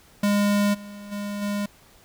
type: tone with level steps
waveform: square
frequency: 204.2 Hz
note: G#3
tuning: 29 cents flat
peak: -19 / -38 / -29 / -25 dBFS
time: 0.23-1.66 s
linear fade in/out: 5 ms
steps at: 0.73 / 1.11 / 1.41 s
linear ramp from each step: 20 ms
effects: pink hiss -54 dBFS RMS until 2.04 s